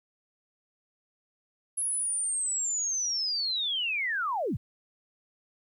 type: linear sweep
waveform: sine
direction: down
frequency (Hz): 10730 to 62.3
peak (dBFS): -27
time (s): 1.77-4.57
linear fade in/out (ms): 10
effects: 11-bit